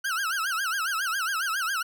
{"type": "tone with vibrato", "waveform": "40% pulse", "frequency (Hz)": 1447, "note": "F#6", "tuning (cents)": -39, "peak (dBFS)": -25, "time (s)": [0.04, 1.83], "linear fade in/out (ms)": 10, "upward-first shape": "sine", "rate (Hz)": 7.3, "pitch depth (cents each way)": 210, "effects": []}